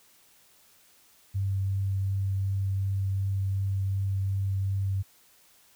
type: tone with vibrato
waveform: sine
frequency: 97.3 Hz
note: G2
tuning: 12 cents flat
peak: -25 dBFS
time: 1.34-5.03 s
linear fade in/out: 20 ms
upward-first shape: triangle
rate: 2.7 Hz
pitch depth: 11 cents each way
effects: white hiss -60 dBFS RMS until 5.75 s